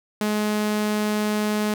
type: tone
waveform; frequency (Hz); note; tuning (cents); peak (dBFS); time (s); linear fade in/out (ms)
sawtooth; 211.2; G#3; +29; -17; 0.21-1.74; 2
effects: none